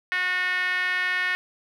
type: tone with band-pass filter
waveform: 5% pulse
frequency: 364.4 Hz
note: F#4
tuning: 26 cents flat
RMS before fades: -25 dBFS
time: 0.12-1.35 s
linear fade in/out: 0 ms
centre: 1800 Hz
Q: 4
effects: none